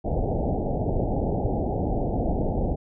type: low-pass noise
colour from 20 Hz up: pink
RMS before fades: -25 dBFS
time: 0.04-2.76 s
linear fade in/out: 20 ms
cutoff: 820 Hz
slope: 96 dB/octave
effects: none